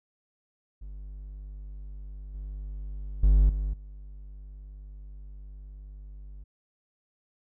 triangle tone with level steps, 49.55 Hz, G1, 19 cents sharp, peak -36 / -32 / -14 / -24 / -39 dBFS, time 0.81-6.44 s, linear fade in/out 10 ms, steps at 2.34 / 3.23 / 3.49 / 3.73 s, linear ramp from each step 5 ms, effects none

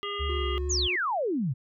harmonic tone, 405.8 Hz, G#4, 40 cents flat, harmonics 1 / 3 / 5 / 7 / 8, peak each -36 / -35 / -40 / -37 / -39 dBFS, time 0.03-0.58 s, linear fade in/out 0 ms
sine tone with vibrato, 69.3 Hz, C#2, in tune, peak -28 dBFS, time 0.19-0.88 s, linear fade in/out 20 ms, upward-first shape sine, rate 2.4 Hz, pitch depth 69 cents each way
triangle tone, 362.2 Hz, F#4, 37 cents flat, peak -31 dBFS, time 0.29-0.96 s, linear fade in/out 5 ms
sine exponential sweep, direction down, 7360 to 116.54 Hz, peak -25 dBFS, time 0.69-1.54 s, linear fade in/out 20 ms
effects none

